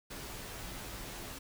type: noise with comb filter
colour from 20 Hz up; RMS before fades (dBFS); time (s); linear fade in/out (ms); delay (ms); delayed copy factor
pink; -44; 0.1-1.39; 10; 13; -0.55
effects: none